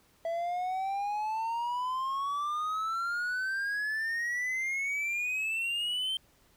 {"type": "exponential sweep", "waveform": "triangle", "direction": "up", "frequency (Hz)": [659.3, 3136], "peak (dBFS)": -28, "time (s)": [0.25, 6.17], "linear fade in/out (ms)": 2, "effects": ["pink hiss -65 dBFS RMS until 6.56 s"]}